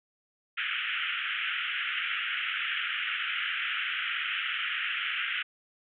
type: band-pass noise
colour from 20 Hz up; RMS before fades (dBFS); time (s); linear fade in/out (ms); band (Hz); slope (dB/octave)
white; -32; 0.57-5.43; 10; 1300 to 3200; 96
effects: none